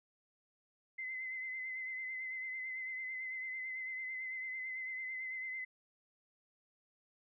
sine tone with vibrato, 2052 Hz, C7, 34 cents flat, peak -39 dBFS, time 0.98-5.65 s, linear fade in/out 10 ms, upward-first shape sine, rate 9 Hz, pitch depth 31 cents each way, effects none

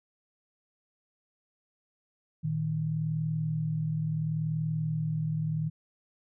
sine tone pair together, 115.58 / 156.3 Hz, A#2 / D#3, -14 / +8 cents, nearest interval perfect fourth, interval 522 cents, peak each -35 / -28 dBFS, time 2.43-5.7 s, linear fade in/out 20 ms, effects none

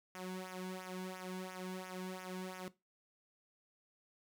sawtooth tone with flanger, 185 Hz, F#3, in tune, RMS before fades -44 dBFS, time 0.15-2.68 s, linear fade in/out 0 ms, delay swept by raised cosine 0.23 to 1.63 ms, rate 2.9 Hz, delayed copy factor -0.8, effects noise-tail reverb RT60 0.2 s tail -17 dB re dry

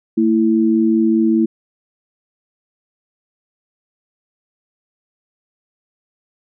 sine tone pair together, 224.6 / 329.6 Hz, A3 / E4, +36 / 0 cents, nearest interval perfect fifth, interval 664 cents, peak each -14 dBFS, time 0.17-1.46 s, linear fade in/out 10 ms, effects none

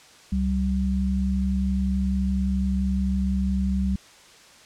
sine tone pair together, 68.02 / 192.4 Hz, C#2 / G3, -32 / -32 cents, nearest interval octave + tritone, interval 1800 cents, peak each -24 / -23 dBFS, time 0.32-3.96 s, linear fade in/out 5 ms, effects white hiss -50 dBFS RMS until 4.65 s + low-pass 7000 Hz 12 dB/octave

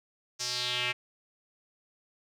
square tone with band-pass filter sweep, 123.47 Hz, B2, in tune, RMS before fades -32 dBFS, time 0.39-0.93 s, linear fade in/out 20 ms, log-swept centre 5900 to 2400 Hz, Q 3.4, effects none

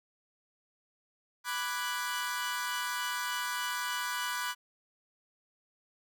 sawtooth chord, G# half-diminished seventh, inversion first, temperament equal, 987.8 / 1174.7 / 1480 / 1661.2 Hz, B5 / D6 / F#6 / G#6, 0 / 0 / 0 / 0 cents, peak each -33 / -36 / -33 / -38 dBFS, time 1.44-4.55 s, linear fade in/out 50 ms, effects none

